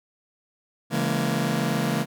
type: chord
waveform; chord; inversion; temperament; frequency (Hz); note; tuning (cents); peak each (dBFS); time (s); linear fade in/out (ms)
sawtooth; A# half-diminished seventh; first; just; 139.85 / 167.82 / 209.8 / 233.1; C#3 / E3 / G#3 / A#3; +16 / +31 / +18 / 0; -24; 0.9-2.06; 50
effects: none